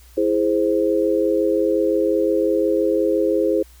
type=chord; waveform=sine; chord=E augmented; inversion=none; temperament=equal; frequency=329.6 / 415.3 / 523.3 Hz; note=E4 / G#4 / B#4; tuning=0 / 0 / 0 cents; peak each=-20 dBFS; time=0.17-3.63 s; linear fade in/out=10 ms; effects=added 61 Hz sine -45 dBFS peak until 3.8 s + white hiss -52 dBFS RMS until 3.8 s